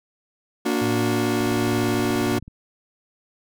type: chord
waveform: 40% pulse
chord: Bb augmented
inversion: none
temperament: just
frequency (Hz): 233.1 / 291.4 / 364.2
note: Bb3 / D4 / F#4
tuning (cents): 0 / -13 / -27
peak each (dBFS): -24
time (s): 0.65-2.39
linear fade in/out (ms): 10
type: tone with tremolo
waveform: sine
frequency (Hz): 112.5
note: A2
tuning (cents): +39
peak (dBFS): -25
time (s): 0.81-2.4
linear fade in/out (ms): 10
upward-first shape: triangle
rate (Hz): 1.3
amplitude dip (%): 45
type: click train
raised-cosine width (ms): 5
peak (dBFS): -28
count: 21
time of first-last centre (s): 1.41-2.48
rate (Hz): 18.7
effects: none